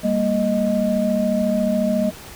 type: tone cluster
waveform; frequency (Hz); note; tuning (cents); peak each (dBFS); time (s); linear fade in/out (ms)
sine; 198 / 232.1 / 622; G3 / A#3 / D#5; +18 / -7 / -1; -21; 0.03-2.11; 20
effects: pink hiss -39 dBFS RMS until 2.35 s